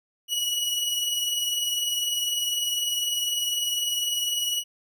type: tone pair together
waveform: sawtooth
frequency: 2904 / 2924 Hz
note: F#7 / F#7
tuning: -33 / -21 cents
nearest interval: unison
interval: 12 cents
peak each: -29 / -22 dBFS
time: 0.28-4.64 s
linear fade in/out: 50 ms
effects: none